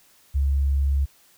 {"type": "tone", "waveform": "sine", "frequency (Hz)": 69.3, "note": "C#2", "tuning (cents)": 0, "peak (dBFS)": -18, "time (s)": [0.34, 1.06], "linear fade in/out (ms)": 20, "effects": ["white hiss -57 dBFS RMS until 1.37 s"]}